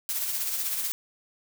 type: noise with tremolo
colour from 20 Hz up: blue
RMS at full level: -28 dBFS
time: 0.09-0.92 s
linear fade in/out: 0 ms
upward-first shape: sine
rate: 16 Hz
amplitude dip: 40%
effects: none